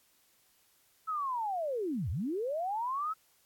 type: linear two-way sweep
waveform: sine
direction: down then up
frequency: 1318.5 to 69.3 to 1318.5 Hz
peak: -31 dBFS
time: 1.07-3.14 s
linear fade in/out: 20 ms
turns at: 2.1 s
effects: white hiss -68 dBFS RMS until 3.45 s + AAC 64 kbps